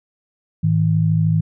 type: tone pair together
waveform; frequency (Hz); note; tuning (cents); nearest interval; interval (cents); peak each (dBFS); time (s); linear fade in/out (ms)
sine; 106.79 / 160; G#2 / D#3; +49 / +49; perfect fifth; 700; -18 / -15; 0.63-1.41; 10
effects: none